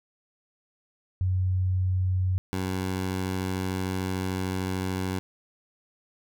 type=tone pair in turn; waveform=sine / 15% pulse; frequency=92.6 / 93.46 Hz; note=F#2 / F#2; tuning=+2 / +18 cents; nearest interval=unison; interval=16 cents; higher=second; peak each=-22 / -21 dBFS; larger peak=second; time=1.21-2.38 / 2.53-5.19 s; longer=second; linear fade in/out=0 ms; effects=none